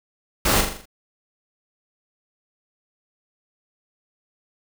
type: noise with echo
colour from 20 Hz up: pink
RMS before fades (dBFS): -19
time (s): 0.45-0.61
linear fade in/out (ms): 5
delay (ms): 41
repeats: 6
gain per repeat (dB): -5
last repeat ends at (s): 0.856
effects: none